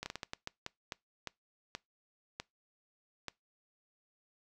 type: slowing click train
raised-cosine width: 0.2 ms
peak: -21 dBFS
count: 13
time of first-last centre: 0.03-3.283 s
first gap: 30 ms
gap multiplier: 1.36
effects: noise-tail reverb RT60 0.2 s tail -24 dB re dry